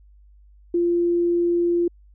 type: tone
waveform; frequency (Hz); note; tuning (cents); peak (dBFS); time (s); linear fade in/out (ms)
sine; 345.6; F4; -18; -17; 0.74-1.88; 5
effects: added 50 Hz sine -48 dBFS peak until 2.14 s